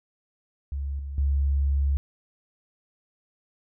sine tone with level steps, 69.7 Hz, C#2, 10 cents sharp, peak -27 / -31 / -20 dBFS, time 0.72-1.97 s, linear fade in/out 0 ms, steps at 0.99 / 1.18 s, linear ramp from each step 2 ms, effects none

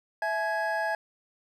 triangle tone cluster, 659 / 853 / 1659 Hz, E5 / G#5 / G#6, -1 / +46 / -2 cents, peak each -29 dBFS, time 0.22-0.95 s, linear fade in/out 2 ms, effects none

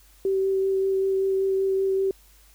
sine tone with vibrato, 385.4 Hz, G4, 29 cents flat, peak -20 dBFS, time 0.25-2.11 s, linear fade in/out 2 ms, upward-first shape sine, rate 5.2 Hz, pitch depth 10 cents each way, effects added 50 Hz sine -54 dBFS peak until 2.54 s + white hiss -57 dBFS RMS until 2.54 s

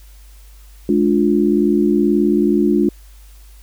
sine chord, D diminished, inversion second, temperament just, 211.4 / 293.7 / 352.4 Hz, Ab3 / D4 / F4, +31 / 0 / +16 cents, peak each -16 dBFS, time 0.89-2.89 s, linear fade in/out 2 ms, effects added 50 Hz sine -39 dBFS peak until 3.62 s + white hiss -51 dBFS RMS until 3.62 s

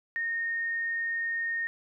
sine tone, 1844 Hz, A#6, 19 cents flat, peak -28 dBFS, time 0.16-1.67 s, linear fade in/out 0 ms, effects none

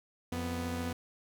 sawtooth tone pair together, 87.31 / 247.5 Hz, F2 / B3, 0 / +4 cents, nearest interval octave + tritone, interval 1804 cents, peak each -33 / -32 dBFS, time 0.32-0.93 s, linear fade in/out 5 ms, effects none

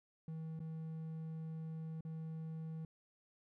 triangle tone with dropouts, 160.2 Hz, E3, 49 cents flat, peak -40 dBFS, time 0.28-2.85 s, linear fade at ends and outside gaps 2 ms, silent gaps 0.592-0.602 / 2.008-2.05 s, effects none

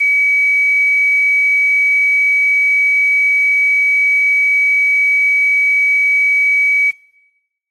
sine tone with quantisation, 2274 Hz, C#7, 44 cents sharp, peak -10 dBFS, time 0-6.91 s, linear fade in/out 10 ms, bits 6, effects noise-tail reverb RT60 1.0 s tail -22 dB re dry + AAC 32 kbps

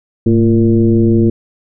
sine tone with frequency modulation, 224.9 Hz, A3, 38 cents sharp, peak -7 dBFS, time 0.26-1.3 s, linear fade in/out 5 ms, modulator 119 Hz, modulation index 1.3, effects none

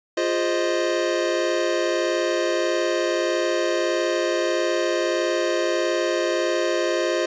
square chord, F minor seventh, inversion none, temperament equal with one note detuned, 349.2 / 410.8 / 523.3 / 622.3 Hz, F4 / Ab4 / C5 / Eb5, 0 / -19 / 0 / 0 cents, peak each -25 / -30 / -27 / -26 dBFS, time 0.17-7.26 s, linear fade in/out 5 ms, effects resampled to 16000 Hz + 9-bit

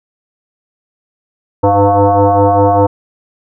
sine tone with frequency modulation, 98 Hz, G2, in tune, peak -6 dBFS, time 1.63-2.87 s, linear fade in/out 10 ms, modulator 201 Hz, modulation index 4.2, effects none

